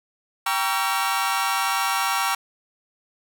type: chord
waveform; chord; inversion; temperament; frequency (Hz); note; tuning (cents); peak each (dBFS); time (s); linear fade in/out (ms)
sawtooth; G diminished seventh; none; just; 784 / 940.8 / 1128.9 / 1354.7; G5 / Bb5 / Db6 / Fb6; 0 / +16 / +31 / +47; -23; 0.46-2.35; 5
effects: none